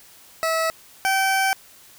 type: tone pair in turn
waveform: 20% pulse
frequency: 649 / 771.8 Hz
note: E5 / G5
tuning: -27 / -27 cents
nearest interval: minor third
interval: 300 cents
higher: second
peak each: -15 / -13 dBFS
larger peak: second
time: 0.43-0.7 / 1.05-1.53 s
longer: second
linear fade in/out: 0 ms
effects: white hiss -49 dBFS RMS until 1.98 s